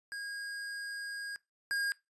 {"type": "tone pair in turn", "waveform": "square", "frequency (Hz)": [1631, 1622.8], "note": ["G#6", "G#6"], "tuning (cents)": [-32, -41], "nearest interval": "unison", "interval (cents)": 9, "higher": "first", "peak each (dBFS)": [-39, -31], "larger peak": "second", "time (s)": [[0.12, 1.36], [1.71, 1.92]], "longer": "first", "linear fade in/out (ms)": 0, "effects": ["noise-tail reverb RT60 0.2 s tail -20 dB re dry", "resampled to 24000 Hz"]}